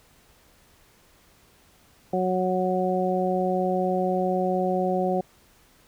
harmonic tone, 184.2 Hz, F#3, 7 cents flat, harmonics 1 / 2 / 3 / 4, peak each -27 / -27 / -27 / -27 dBFS, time 2.13-5.21 s, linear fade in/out 5 ms, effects pink hiss -58 dBFS RMS until 5.87 s

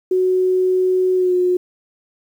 sine tone with pitch glide, 370 to 361.3 Hz, F#4 to F#4, 0 to -41 cents, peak -13 dBFS, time 0.11-1.57 s, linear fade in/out 5 ms, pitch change -41 cents, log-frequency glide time 1.15-1.34 s, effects 8-bit

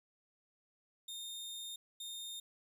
sawtooth tone bursts at uneven times, 3657 Hz, A#7, 34 cents flat, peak -40 dBFS, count 2, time 1.08-1.76 / 2-2.4 s, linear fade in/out 5 ms, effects none

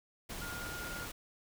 sine tone in noise, 1418 Hz, F6, 26 cents sharp, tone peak -43 dBFS, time 0.41-1.06 s, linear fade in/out 10 ms, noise pink, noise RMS -43 dBFS, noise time 0.29-1.12 s, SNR -3 dB, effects none

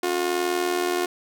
sawtooth tone with amplitude modulation, 358.3 Hz, F4, 44 cents sharp, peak -15 dBFS, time 0.03-1.06 s, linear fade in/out 5 ms, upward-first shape sine, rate 80.9 Hz, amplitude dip 70%, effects none

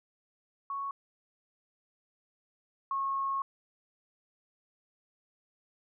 sine tone pair in turn, 1108.7 / 1090.9 Hz, C#6 / C#6, 0 / -28 cents, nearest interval unison, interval 28 cents, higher first, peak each -33 / -29 dBFS, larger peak second, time 0.7-0.91 / 2.91-3.42 s, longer second, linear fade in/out 2 ms, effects none

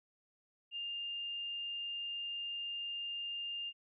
sine tone with frequency modulation, 2807 Hz, F7, 8 cents sharp, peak -38 dBFS, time 0.71-3.73 s, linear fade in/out 50 ms, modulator 30.2 Hz, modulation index 0.35, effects none

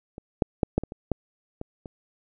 clicks, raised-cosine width 2 ms, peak -25 / -6 / -7 / -8 / -19 / -23 / -10 / -20 / -25 dBFS, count 9, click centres 0.181 / 0.422 / 0.632 / 0.78 / 0.836 / 0.921 / 1.117 / 1.614 / 1.858 s, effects none

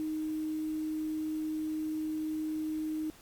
sine tone with quantisation, 311.1 Hz, D#4, in tune, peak -31 dBFS, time 0-3.1 s, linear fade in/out 0 ms, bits 9, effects pink hiss -56 dBFS RMS until 3.21 s + MP3 96 kbps

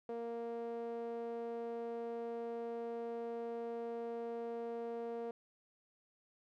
sawtooth tone with band-pass filter, 233.1 Hz, A#3, in tune, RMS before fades -42 dBFS, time 0.09-5.31 s, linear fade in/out 2 ms, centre 530 Hz, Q 3.9, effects none

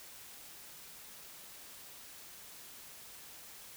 silence, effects white hiss -52 dBFS RMS until 3.76 s

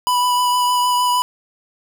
square tone with vibrato, 987.8 Hz, B5, in tune, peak -15 dBFS, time 0.07-1.22 s, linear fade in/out 0 ms, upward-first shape triangle, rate 6.5 Hz, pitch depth 16 cents each way, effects none

